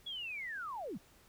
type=linear sweep; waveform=sine; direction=down; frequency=3404 to 139.2 Hz; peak=-39 dBFS; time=0.06-0.98 s; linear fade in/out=10 ms; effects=pink hiss -64 dBFS RMS until 1.28 s